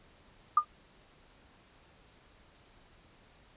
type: tone with exponential decay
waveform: sine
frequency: 1212 Hz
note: D#6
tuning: 46 cents flat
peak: -16 dBFS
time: 0.57-0.65 s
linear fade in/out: 5 ms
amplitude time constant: 17 ms
effects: pink hiss -61 dBFS RMS until 3.56 s + resampled to 8000 Hz